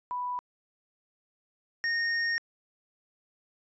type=tone pair in turn; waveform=sine / square; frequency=987.8 / 1848.1 Hz; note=B5 / A#6; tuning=0 / -15 cents; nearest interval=major seventh; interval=1085 cents; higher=second; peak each=-30 / -27 dBFS; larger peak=second; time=0.11-0.39 / 1.84-2.38 s; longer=second; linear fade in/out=0 ms; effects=resampled to 16000 Hz